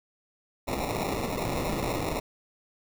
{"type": "noise with sample-and-hold", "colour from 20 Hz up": "violet", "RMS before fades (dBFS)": -30, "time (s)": [0.67, 2.2], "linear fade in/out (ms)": 10, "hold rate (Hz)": 1575, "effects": []}